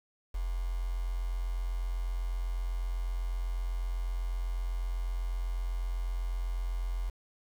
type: tone with quantisation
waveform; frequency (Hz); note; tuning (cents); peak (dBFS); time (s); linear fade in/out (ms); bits
sine; 44; F1; +14; -30; 0.34-7.1; 10; 8
effects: none